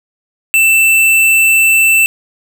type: tone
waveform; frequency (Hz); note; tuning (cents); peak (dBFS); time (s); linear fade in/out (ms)
square; 2664; E7; +18; -7; 0.54-2.06; 0
effects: none